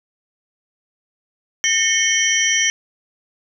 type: tone cluster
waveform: sine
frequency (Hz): 1817 / 2186 / 3110 / 5700 / 6010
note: A#6 / C#7 / G7 / F8 / F#8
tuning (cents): -45 / -25 / -14 / +34 / +26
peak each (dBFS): -21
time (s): 1.64-2.7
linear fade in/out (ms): 0
effects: none